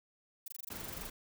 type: noise bursts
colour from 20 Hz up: violet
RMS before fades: -43 dBFS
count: 15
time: 0.46-1.069 s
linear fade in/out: 5 ms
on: 21 ms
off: 21 ms
type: noise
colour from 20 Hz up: pink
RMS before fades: -46 dBFS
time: 0.7-1.1 s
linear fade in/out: 5 ms
effects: none